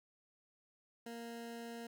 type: tone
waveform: 20% pulse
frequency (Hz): 233.1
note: A#3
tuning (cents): 0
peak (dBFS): -40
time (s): 1.06-1.87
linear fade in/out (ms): 5
effects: none